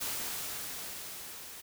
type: noise with level ramp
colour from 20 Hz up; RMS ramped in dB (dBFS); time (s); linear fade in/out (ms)
white; -35 to -47; 0-1.62; 20
effects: none